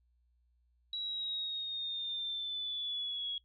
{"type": "exponential sweep", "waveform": "sine", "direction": "down", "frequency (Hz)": [3900, 3322], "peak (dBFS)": -35, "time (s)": [0.93, 3.38], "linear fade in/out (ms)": 2, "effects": ["noise-tail reverb RT60 0.1 s tail -19 dB re dry", "added 60 Hz sine -69 dBFS peak until 3.44 s"]}